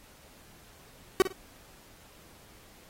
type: tone with echo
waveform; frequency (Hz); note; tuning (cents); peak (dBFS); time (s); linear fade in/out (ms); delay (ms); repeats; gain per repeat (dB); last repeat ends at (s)
45% pulse; 378.9; F#4; +41; -17; 1.2-1.22; 0; 52; 2; -12; 1.324
effects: pink hiss -56 dBFS RMS until 2.89 s + AAC 48 kbps